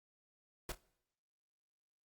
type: noise with echo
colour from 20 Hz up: pink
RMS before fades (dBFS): -41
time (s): 0.69-0.72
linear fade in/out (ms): 2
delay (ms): 28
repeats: 2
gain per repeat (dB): -13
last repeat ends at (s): 0.776
effects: noise-tail reverb RT60 0.8 s tail -22 dB re dry + Opus 48 kbps